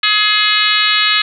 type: harmonic tone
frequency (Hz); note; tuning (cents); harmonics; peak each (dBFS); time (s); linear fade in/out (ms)
422; G#4; +28; 3 / 4 / 5 / 6 / 7 / 8 / 9 / 10; -19 / -19 / -19 / -19 / -19 / -19 / -19 / -19; 0.03-1.22; 5
effects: none